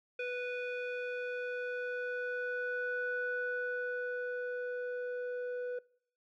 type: tone with low-pass filter sweep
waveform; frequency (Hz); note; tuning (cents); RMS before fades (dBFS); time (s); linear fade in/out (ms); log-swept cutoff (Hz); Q
square; 493.9; B4; 0; -37; 0.19-5.79; 5; 2400 to 1000; 4
effects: noise-tail reverb RT60 0.6 s tail -24 dB re dry